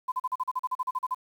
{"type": "tone bursts", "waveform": "sine", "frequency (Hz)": 1017, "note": "C6", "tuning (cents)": -50, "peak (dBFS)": -25, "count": 14, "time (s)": [0.08, 1.147], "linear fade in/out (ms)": 10, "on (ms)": 40, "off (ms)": 39, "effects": ["9-bit"]}